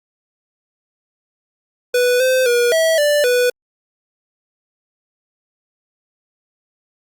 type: tone with pitch steps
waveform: square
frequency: 493.5 / 516 / 480.5 / 649 / 588 / 492.8 Hz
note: B4 / C5 / B4 / E5 / D5 / B4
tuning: -1 / -24 / -48 / -27 / +2 / -4 cents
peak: -13 dBFS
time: 1.94-3.5 s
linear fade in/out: 5 ms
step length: 260 ms
effects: Opus 48 kbps